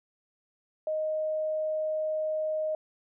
sine tone, 622.3 Hz, D#5, in tune, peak -27 dBFS, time 0.87-2.75 s, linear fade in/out 2 ms, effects none

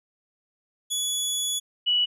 20% pulse / sine tone pair in turn, 3400 / 2943 Hz, G#7 / F#7, +40 / -10 cents, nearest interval major second, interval 250 cents, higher first, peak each -19 dBFS, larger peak neither, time 0.9-1.6 / 1.86-2.06 s, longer first, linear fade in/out 20 ms, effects none

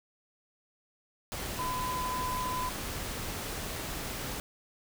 sine tone in noise, 1008 Hz, B5, 35 cents sharp, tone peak -32 dBFS, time 1.59-2.69 s, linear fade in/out 0 ms, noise pink, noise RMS -37 dBFS, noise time 1.32-4.4 s, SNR +2 dB, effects none

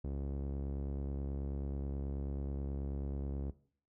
sawtooth tone with low-pass filter, 69.3 Hz, C#2, in tune, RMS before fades -39 dBFS, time 0.04-3.51 s, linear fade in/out 5 ms, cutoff 430 Hz, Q 0.98, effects noise-tail reverb RT60 0.5 s tail -17 dB re dry

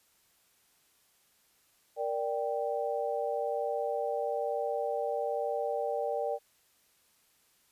sine chord, G minor, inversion first, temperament equal, 466.2 / 587.3 / 784 Hz, Bb4 / D5 / G5, 0 / 0 / 0 cents, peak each -34 / -33 / -35 dBFS, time 1.96-6.39 s, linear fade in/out 50 ms, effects white hiss -68 dBFS RMS until 7.71 s + resampled to 32000 Hz

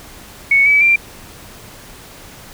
sine tone with pitch steps, 2217 / 2290 / 2365 Hz, C#7 / D7 / D7, 0 / -44 / +12 cents, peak -8 dBFS, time 0.51-0.96 s, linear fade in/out 5 ms, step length 150 ms, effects pink hiss -38 dBFS RMS until 2.53 s

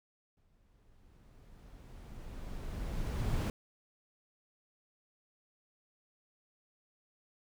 brown noise with exponential growth, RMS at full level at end -30 dBFS, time 0.37-3.5 s, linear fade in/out 1 ms, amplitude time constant 680 ms, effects none

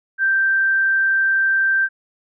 sine tone, 1568 Hz, G6, in tune, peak -14 dBFS, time 0.18-1.89 s, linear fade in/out 50 ms, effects none

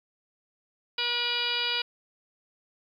harmonic tone with a mistuned harmonic, 480.9 Hz, B4, 46 cents flat, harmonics 1 / 2 / 3 / 4 / 5 / 6 / 7 / 8 / 9 / 10, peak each -41 / -39 / -36 / -42 / -33 / -31 / -37 / -33 / -41 / -34 dBFS, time 0.98-1.82 s, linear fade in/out 5 ms, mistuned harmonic 6, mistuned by +20 cents, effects 10-bit

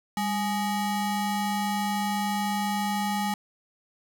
square ring-modulated tone, 519 Hz, C5, 14 cents flat, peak -23 dBFS, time 0.17-3.34 s, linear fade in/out 2 ms, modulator 318 Hz, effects none

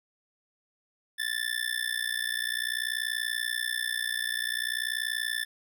25% pulse tone with amplitude modulation, 1760 Hz, A6, in tune, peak -21 dBFS, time 1.18-5.45 s, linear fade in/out 20 ms, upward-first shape sine, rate 60.5 Hz, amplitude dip 95%, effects none

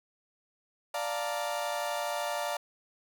35% pulse chord, Bb major seventh, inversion first, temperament equal, 587.3 / 698.5 / 880 / 932.3 Hz, D5 / F5 / A5 / Bb5, 0 / 0 / 0 / 0 cents, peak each -33 / -34 / -37 / -38 dBFS, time 0.94-2.57 s, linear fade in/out 5 ms, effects none

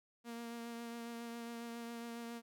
sawtooth tone with vibrato, 233.8 Hz, A#3, 5 cents sharp, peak -40 dBFS, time 0.24-2.42 s, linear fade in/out 50 ms, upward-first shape triangle, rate 7.3 Hz, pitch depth 20 cents each way, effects none

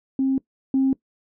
sine tone pair in turn, 267 / 267 Hz, C4 / C4, +35 / +35 cents, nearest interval unison, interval 0 cents, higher neither, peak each -17 / -15 dBFS, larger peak second, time 0.19-0.38 / 0.74-0.93 s, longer neither, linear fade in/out 2 ms, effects noise-tail reverb RT60 0.1 s tail -20 dB re dry + tanh soft clip ceiling -12 dBFS

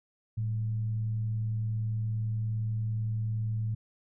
sine tone with frequency modulation, 110.3 Hz, A2, 5 cents sharp, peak -28 dBFS, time 0.37-3.75 s, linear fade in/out 10 ms, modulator 89 Hz, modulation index 0.23, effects none

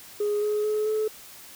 sine tone with pitch steps, 415.3 / 420.9 / 426.5 / 432.2 Hz, G#4 / G#4 / G#4 / A4, 0 / +23 / +46 / -31 cents, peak -21 dBFS, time 0.2-1.08 s, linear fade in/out 5 ms, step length 220 ms, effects tanh soft clip ceiling -20 dBFS + white hiss -46 dBFS RMS until 1.55 s

